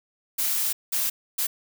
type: noise bursts at uneven times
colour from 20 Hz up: blue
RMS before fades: -25 dBFS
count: 3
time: 0.38-0.73 / 0.92-1.1 / 1.38-1.47 s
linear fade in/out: 10 ms
effects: none